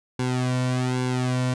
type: tone with flanger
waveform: sawtooth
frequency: 126.7 Hz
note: B2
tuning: 45 cents sharp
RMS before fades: -24 dBFS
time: 0.19-1.54 s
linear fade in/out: 5 ms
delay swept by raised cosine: 1.6 to 2.46 ms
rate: 1.2 Hz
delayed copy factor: -1
effects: resampled to 22050 Hz